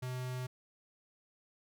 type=tone with notch filter; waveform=square; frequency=127 Hz; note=B2; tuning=49 cents sharp; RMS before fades=-39 dBFS; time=0.02-0.47 s; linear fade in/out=10 ms; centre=280 Hz; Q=1.6; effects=none